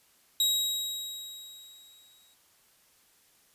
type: tone with exponential decay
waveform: sawtooth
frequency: 3820 Hz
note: A#7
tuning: 42 cents sharp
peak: -19 dBFS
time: 0.4-2.34 s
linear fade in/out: 2 ms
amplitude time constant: 420 ms
effects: white hiss -64 dBFS RMS until 3.54 s + resampled to 32000 Hz